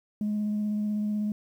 sine tone with vibrato, 210 Hz, G#3, 19 cents sharp, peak -24 dBFS, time 0.21-1.32 s, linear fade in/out 2 ms, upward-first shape sine, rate 16 Hz, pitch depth 12 cents each way, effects tanh soft clip ceiling -23 dBFS + 10-bit

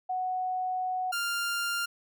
sine / sawtooth tone pair in turn, 740 / 1396.9 Hz, F#5 / F6, 0 / 0 cents, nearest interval major seventh, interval 1100 cents, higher second, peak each -28 / -25 dBFS, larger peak second, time 0.09-1.12 / 1.12-1.86 s, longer first, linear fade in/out 10 ms, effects none

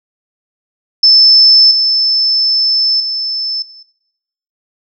sine tone with level steps, 5270 Hz, E8, 1 cent flat, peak -3 / -9 / -15 / -35 dBFS, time 1.03-3.83 s, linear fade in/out 5 ms, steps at 1.71 / 3 / 3.62 s, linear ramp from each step 2 ms, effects noise-tail reverb RT60 0.9 s tail -21 dB re dry

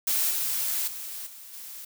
blue noise with level steps, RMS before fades -25 / -28 / -37 / -45 / -41 dBFS, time 0.07-1.85 s, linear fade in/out 5 ms, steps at 0.3 / 0.87 / 1.26 / 1.53 s, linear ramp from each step 10 ms, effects none

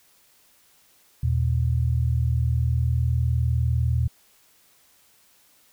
sine tone pair together, 80.09 / 120 Hz, E2 / B2, -49 / -49 cents, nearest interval perfect fifth, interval 700 cents, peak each -22 dBFS, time 1.23-4.08 s, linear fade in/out 5 ms, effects white hiss -59 dBFS RMS until 5.72 s

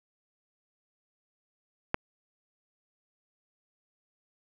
click, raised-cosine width 0.5 ms, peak -10 dBFS, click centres 1.944 s, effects 8-bit

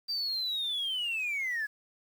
sine linear sweep, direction down, 4713 to 1661.2 Hz, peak -28 dBFS, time 0.08-1.67 s, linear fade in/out 20 ms, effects tanh soft clip ceiling -28 dBFS + 9-bit

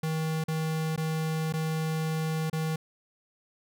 square tone with dropouts, 158.7 Hz, D#3, 35 cents sharp, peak -28 dBFS, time 0.03-2.76 s, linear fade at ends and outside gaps 5 ms, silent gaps 0.44-0.482 / 0.962-0.976 / 1.526-1.536 / 2.499-2.529 s, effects none

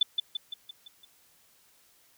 sine tone with echo, 3508 Hz, A7, 6 cents flat, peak -18 dBFS, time 0.01-0.03 s, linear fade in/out 5 ms, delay 170 ms, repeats 6, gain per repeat -5 dB, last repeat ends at 1.05 s, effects white hiss -63 dBFS RMS until 2.17 s

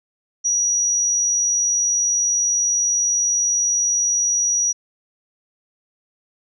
sine tone, 5800 Hz, F#8, 35 cents flat, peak -16 dBFS, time 0.44-4.73 s, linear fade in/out 20 ms, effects none

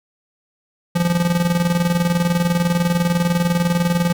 square tone with tremolo, 173 Hz, F3, 16 cents flat, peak -14 dBFS, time 0.95-4.13 s, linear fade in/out 10 ms, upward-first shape square, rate 20 Hz, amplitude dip 55%, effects none

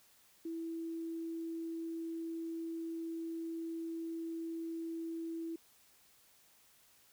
sine tone, 329.6 Hz, E4, in tune, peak -38 dBFS, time 0.45-5.56 s, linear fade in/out 5 ms, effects white hiss -66 dBFS RMS until 7.12 s

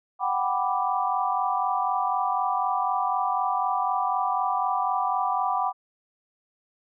sine chord, G major seventh, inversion third, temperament equal, 740 / 784 / 987.8 / 1174.7 Hz, F#5 / G5 / B5 / D6, 0 / 0 / 0 / 0 cents, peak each -28 dBFS, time 0.19-5.73 s, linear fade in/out 50 ms, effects none

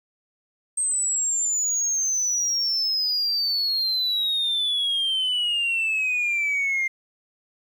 sine exponential sweep, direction down, 8372 to 2100 Hz, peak -19 dBFS, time 0.77-6.88 s, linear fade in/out 10 ms, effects tanh soft clip ceiling -19 dBFS + 9-bit

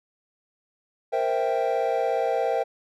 triangle chord, C dominant seventh, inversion third, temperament equal, 466.2 / 523.3 / 659.3 / 784 Hz, Bb4 / C5 / E5 / G5, 0 / 0 / 0 / 0 cents, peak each -25 dBFS, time 1.12-2.64 s, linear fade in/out 20 ms, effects tanh soft clip ceiling -12 dBFS

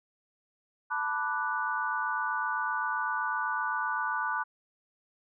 sine chord, B minor seventh, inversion third, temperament equal, 880 / 987.8 / 1174.7 / 1480 Hz, A5 / B5 / D6 / F#6, 0 / 0 / 0 / 0 cents, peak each -35 / -35 / -34 / -32 dBFS, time 0.9-4.44 s, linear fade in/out 20 ms, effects none

